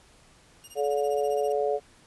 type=tone with tremolo; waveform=5% pulse; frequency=2831 Hz; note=F7; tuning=23 cents sharp; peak=-32 dBFS; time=0.64-1.52 s; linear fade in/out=0 ms; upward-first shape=sine; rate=15 Hz; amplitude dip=95%
type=harmonic tone; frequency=143.4 Hz; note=D3; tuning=41 cents flat; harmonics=3 / 4 / 5; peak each=-26 / -28 / -30 dBFS; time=0.75-1.8 s; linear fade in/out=50 ms
effects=pink hiss -57 dBFS RMS until 2.06 s + resampled to 24000 Hz